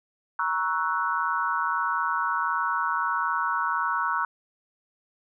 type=chord; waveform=sine; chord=F# dominant seventh; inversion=first; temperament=equal with one note detuned; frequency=944.8 / 1108.7 / 1318.5 / 1480 Hz; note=A#5 / C#6 / E6 / F#6; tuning=+23 / 0 / 0 / 0 cents; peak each=-29 dBFS; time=0.39-4.25 s; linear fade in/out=2 ms; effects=none